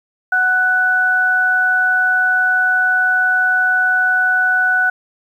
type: tone pair together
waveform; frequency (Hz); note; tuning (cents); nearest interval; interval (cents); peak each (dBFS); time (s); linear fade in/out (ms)
sine; 740 / 1484.7; F#5 / F#6; 0 / +6; octave; 1206; -21 / -12; 0.32-4.9; 5
effects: 8-bit